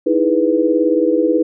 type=chord; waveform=sine; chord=E major seventh; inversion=third; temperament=equal; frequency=311.1 / 329.6 / 415.3 / 493.9 Hz; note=D#4 / E4 / G#4 / B4; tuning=0 / 0 / 0 / 0 cents; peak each=-17 / -17 / -20 / -16 dBFS; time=0.06-1.43 s; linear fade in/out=10 ms; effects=none